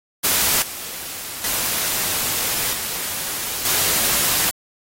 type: noise with level steps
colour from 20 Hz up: white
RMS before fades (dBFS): -17 / -31 / -22 / -26 / -19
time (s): 0.23-4.51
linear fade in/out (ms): 20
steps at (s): 0.62 / 1.44 / 2.73 / 3.65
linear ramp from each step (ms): 2
effects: AAC 48 kbps